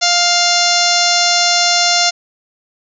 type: harmonic tone with a mistuned harmonic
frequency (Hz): 700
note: F5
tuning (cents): +4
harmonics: 1 / 2 / 3 / 4 / 5 / 6 / 7 / 8 / 9 / 10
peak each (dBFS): -17 / -21 / -21 / -22 / -21 / -17 / -22 / -18 / -20 / -23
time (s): 0.01-2.11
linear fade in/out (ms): 20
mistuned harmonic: 8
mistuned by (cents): -36
effects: none